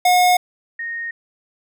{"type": "tone pair in turn", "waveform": ["square", "sine"], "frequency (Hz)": [723, 1855.8], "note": ["F#5", "A#6"], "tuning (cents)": [-40, -8], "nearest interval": "octave + major third", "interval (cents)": 1632, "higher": "second", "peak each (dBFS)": [-12, -24], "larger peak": "first", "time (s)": [[0.05, 0.37], [0.79, 1.11]], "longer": "neither", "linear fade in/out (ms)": 5, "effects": []}